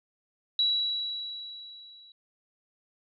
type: tone with level ramp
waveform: sine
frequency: 3910 Hz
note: B7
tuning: 18 cents flat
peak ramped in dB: -21 to -51 dBFS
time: 0.59-2.12 s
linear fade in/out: 2 ms
effects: none